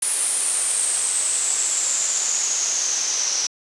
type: noise with low-pass filter sweep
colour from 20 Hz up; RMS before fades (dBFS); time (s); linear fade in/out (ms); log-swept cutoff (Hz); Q
white; -22; 0.02-3.47; 5; 9800 to 5800; 9.9
effects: high-pass 400 Hz 12 dB/octave + resampled to 24000 Hz